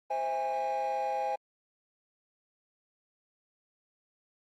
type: chord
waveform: triangle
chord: C augmented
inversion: none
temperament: just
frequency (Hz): 523.3 / 654.1 / 817.6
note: C5 / E5 / G#5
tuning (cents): 0 / -14 / -27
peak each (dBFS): -33 / -34 / -28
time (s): 0.1-1.36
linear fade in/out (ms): 10
effects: tanh soft clip ceiling -23 dBFS + Opus 24 kbps